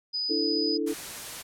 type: tone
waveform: sine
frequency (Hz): 4978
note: D#8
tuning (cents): 0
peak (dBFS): -27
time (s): 0.13-0.78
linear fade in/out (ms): 20
type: chord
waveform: sine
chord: D suspended second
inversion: none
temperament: equal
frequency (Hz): 293.7 / 329.6 / 440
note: D4 / E4 / A4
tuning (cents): 0 / 0 / 0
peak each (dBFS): -30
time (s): 0.29-0.94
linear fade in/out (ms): 20
type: noise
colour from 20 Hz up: white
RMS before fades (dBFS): -38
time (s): 0.86-1.43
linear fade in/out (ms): 20
effects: low-pass 12000 Hz 12 dB/octave